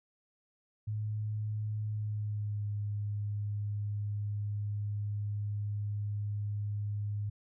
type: tone with pitch glide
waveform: sine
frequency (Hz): 106.7 to 103.42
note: G#2 to G#2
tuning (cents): +47 to -7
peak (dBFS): -32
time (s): 0.87-7.3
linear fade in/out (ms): 10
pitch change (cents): -54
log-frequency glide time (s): 1.87-2.68
effects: none